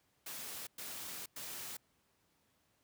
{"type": "noise bursts at uneven times", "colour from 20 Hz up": "white", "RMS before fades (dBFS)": -45, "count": 3, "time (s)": [[0.26, 0.67], [0.78, 1.26], [1.36, 1.77]], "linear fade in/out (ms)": 5, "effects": ["pink hiss -75 dBFS RMS until 2.83 s", "high-pass 80 Hz 12 dB/octave"]}